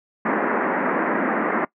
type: band-pass noise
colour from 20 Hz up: pink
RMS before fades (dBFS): -22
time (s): 0.25-1.65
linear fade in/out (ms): 5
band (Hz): 200 to 2000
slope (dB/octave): 48
effects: noise-tail reverb RT60 0.1 s tail -21 dB re dry